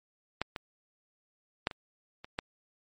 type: clicks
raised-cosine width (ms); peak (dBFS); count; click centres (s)
0.3; -13 / -20 / -12 / -25 / -27 / -15; 6; 0.416 / 0.562 / 1.671 / 1.712 / 2.245 / 2.389
effects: MP3 48 kbps